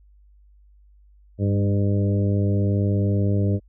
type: harmonic tone with a mistuned harmonic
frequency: 100.8 Hz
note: G2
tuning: 49 cents sharp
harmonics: 1 / 2 / 3 / 4 / 5 / 6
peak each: -19 / -25 / -29 / -31 / -33 / -35 dBFS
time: 1.38-3.6 s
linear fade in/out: 50 ms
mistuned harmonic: 2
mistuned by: -18 cents
effects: added 50 Hz sine -50 dBFS peak until 3.68 s